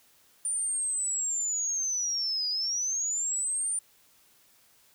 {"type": "linear two-way sweep", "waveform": "sine", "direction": "down then up", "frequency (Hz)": [9220, 4863, 9220], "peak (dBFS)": -27, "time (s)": [0.45, 3.79], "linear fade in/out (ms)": 2, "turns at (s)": 2.49, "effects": ["white hiss -62 dBFS RMS until 4.94 s"]}